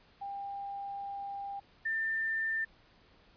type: tone pair in turn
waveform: sine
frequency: 798 / 1791.4 Hz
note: G5 / A6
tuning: +31 / +31 cents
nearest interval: octave + major second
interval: 1400 cents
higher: second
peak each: -37 / -30 dBFS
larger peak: second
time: 0.21-1.6 / 1.85-2.65 s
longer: first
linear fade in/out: 10 ms
effects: pink hiss -63 dBFS RMS until 3.36 s + resampled to 11025 Hz